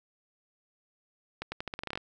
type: accelerating click train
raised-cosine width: 0.3 ms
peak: -19 dBFS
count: 12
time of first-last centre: 1.42-1.975 s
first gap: 100 ms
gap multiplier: 0.85
effects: none